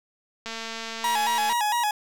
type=click train; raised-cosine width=0.2 ms; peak=-17 dBFS; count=242; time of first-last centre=0.46-1.526 s; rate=226 Hz
type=tone with vibrato; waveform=40% pulse; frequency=896 Hz; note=A5; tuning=31 cents sharp; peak=-21 dBFS; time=1.04-1.91 s; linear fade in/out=2 ms; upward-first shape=square; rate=4.4 Hz; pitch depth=110 cents each way
effects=none